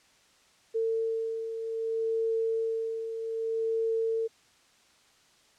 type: beating tone pair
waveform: sine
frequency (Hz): 450 / 450.63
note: A4 / A4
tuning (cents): +39 / +41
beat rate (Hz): 0.63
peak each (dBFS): -36 / -28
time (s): 0.74-4.28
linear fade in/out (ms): 20
effects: white hiss -62 dBFS RMS until 5.58 s + low-pass 7000 Hz 12 dB/octave